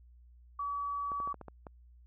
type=tone; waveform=sine; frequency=1141 Hz; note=C#6; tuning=50 cents sharp; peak=-33 dBFS; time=0.59-1.33 s; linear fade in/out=5 ms
type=clicks; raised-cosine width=1 ms; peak=-31 dBFS; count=7; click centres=1.118 / 1.202 / 1.275 / 1.343 / 1.413 / 1.483 / 1.668 s
effects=added 60 Hz sine -55 dBFS peak until 2.06 s